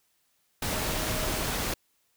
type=tone in noise; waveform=sine; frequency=625 Hz; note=D#5; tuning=8 cents sharp; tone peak=-40 dBFS; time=0.71-1.43 s; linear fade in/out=5 ms; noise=pink; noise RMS=-30 dBFS; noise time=0.62-1.74 s; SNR=-13 dB; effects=white hiss -71 dBFS RMS until 2.16 s